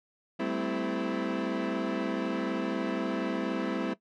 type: chord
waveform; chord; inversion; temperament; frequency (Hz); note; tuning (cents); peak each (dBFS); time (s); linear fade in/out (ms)
30% pulse; A minor seventh; third; equal with one note detuned; 196 / 220 / 257.1 / 329.6; G3 / A3 / C4 / E4; 0 / 0 / -30 / 0; -33 / -34 / -31 / -31; 0.39-3.94; 10
effects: noise-tail reverb RT60 0.1 s tail -17 dB re dry + low-pass 3000 Hz 12 dB/octave